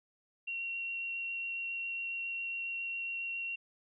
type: tone with vibrato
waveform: sine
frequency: 2740 Hz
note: F7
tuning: 34 cents flat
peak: -35 dBFS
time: 0.47-3.56 s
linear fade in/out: 10 ms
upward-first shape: triangle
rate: 7.3 Hz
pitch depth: 9 cents each way
effects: none